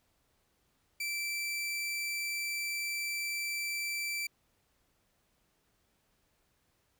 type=tone; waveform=sawtooth; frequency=2334 Hz; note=D7; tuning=11 cents flat; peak=-30 dBFS; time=1-4.27 s; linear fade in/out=5 ms; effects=pink hiss -74 dBFS RMS until 6.99 s